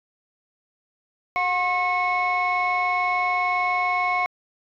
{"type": "tone cluster", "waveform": "sine", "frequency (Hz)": [724, 1074, 2199], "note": ["F#5", "C6", "C#7"], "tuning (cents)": [-38, 45, -14], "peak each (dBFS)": -23, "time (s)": [1.36, 4.26], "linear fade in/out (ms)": 0, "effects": ["tanh soft clip ceiling -15 dBFS"]}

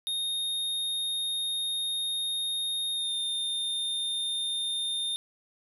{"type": "tone with pitch glide", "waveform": "square", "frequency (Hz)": [3700, 3634], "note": ["A#7", "A#7"], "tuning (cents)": [-14, -45], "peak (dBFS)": -29, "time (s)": [0.07, 5.16], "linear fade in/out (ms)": 0, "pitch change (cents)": -31, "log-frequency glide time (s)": [2.93, 3.12], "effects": []}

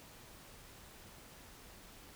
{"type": "silence", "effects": ["pink hiss -56 dBFS RMS until 2.15 s"]}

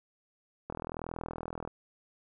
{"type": "click train", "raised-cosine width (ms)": 1, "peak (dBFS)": -23, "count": 41, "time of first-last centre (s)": [0.7, 1.676], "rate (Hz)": 41, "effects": []}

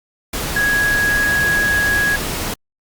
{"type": "tone in noise", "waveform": "sine", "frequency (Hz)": 1661.2, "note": "G#6", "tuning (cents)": 0, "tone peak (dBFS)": -14, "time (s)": [0.56, 2.16], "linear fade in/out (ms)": 5, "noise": "pink", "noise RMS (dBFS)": -23, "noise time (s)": [0.33, 2.54], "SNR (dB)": 6, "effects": ["Opus 48 kbps"]}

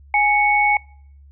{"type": "tone pair together", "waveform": "sine", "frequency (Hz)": [830.6, 2217], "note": ["G#5", "C#7"], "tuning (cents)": [0, 0], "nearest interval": "octave + perfect fourth", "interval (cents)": 1700, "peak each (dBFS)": -16, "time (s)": [0.14, 0.77], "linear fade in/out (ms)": 2, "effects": ["noise-tail reverb RT60 0.6 s tail -26 dB re dry", "added 70 Hz sine -43 dBFS peak until 1.31 s"]}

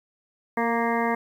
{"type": "harmonic tone with a mistuned harmonic", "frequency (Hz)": 233, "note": "A#3", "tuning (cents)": -1, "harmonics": [1, 2, 3, 4, 5, 7, 8, 9], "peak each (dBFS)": [-27, -28, -29, -28, -32, -35, -33, -34], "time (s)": [0.57, 1.15], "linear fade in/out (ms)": 5, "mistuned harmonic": 2, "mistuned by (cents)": -16, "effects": ["9-bit"]}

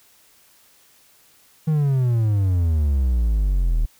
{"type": "exponential sweep", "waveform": "triangle", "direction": "down", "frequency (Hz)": [160, 37.91], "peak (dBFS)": -14, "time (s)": [1.67, 3.86], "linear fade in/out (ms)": 10, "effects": ["white hiss -55 dBFS RMS until 3.99 s"]}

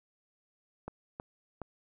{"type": "clicks", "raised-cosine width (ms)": 1, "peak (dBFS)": -25, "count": 3, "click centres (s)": [0.88, 1.199, 1.617], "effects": []}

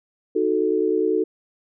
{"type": "chord", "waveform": "sine", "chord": "D# diminished", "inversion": "none", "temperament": "equal", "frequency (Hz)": [311.1, 370, 440], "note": ["D#4", "F#4", "A4"], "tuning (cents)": [0, 0, 0], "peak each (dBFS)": [-24, -22, -21], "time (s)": [0.35, 1.24], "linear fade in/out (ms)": 10, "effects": []}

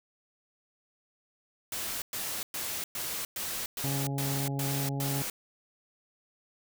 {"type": "noise bursts", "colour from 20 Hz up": "white", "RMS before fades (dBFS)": -35, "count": 9, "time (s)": [1.72, 5.3], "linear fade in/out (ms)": 2, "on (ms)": 300, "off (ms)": 110}
{"type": "harmonic tone", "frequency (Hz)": 138.59, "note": "C#3", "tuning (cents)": 0, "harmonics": [1, 2, 3, 4, 5, 6], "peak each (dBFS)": [-31, -37, -43, -46, -47, -44], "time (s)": [3.84, 5.22], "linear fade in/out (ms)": 0}
{"effects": []}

